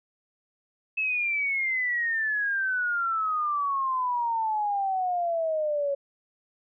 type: exponential sweep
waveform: sine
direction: down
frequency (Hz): 2613 to 554.4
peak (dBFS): -24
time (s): 0.97-5.95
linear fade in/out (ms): 10
effects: none